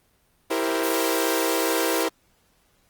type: chord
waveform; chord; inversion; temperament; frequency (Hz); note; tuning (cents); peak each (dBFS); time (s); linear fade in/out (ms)
sawtooth; C dominant seventh; first; equal; 329.6 / 392 / 466.2 / 523.3; E4 / G4 / Bb4 / C5; 0 / 0 / 0 / 0; -22 / -25 / -23 / -25; 0.5-2.09; 10
type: high-pass noise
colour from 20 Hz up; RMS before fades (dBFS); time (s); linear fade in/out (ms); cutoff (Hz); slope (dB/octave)
white; -31; 0.83-2.04; 10; 3100; 24
effects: pink hiss -64 dBFS RMS until 2.89 s + Opus 24 kbps